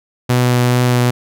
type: tone with vibrato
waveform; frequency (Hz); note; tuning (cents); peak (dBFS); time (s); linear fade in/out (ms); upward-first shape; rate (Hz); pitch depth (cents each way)
sawtooth; 123.47; B2; 0; -7; 0.29-1.11; 10; triangle; 2.4; 12
effects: none